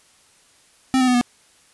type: tone with pitch steps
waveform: square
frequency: 261.6 / 255.3 / 249.2 / 243.2 Hz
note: C4 / C4 / B3 / B3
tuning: 0 / -42 / +16 / -26 cents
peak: -15 dBFS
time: 0.94-1.212 s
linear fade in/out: 0 ms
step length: 68 ms
effects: white hiss -55 dBFS RMS until 1.73 s + resampled to 24000 Hz